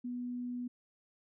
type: tone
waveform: sine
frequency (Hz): 245.5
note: B3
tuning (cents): -10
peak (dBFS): -36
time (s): 0.04-0.68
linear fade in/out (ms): 10
effects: none